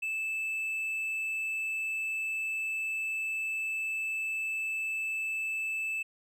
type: tone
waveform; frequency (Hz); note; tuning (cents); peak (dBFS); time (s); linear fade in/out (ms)
triangle; 2629; E7; -5; -29; 0.02-6.03; 10
effects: none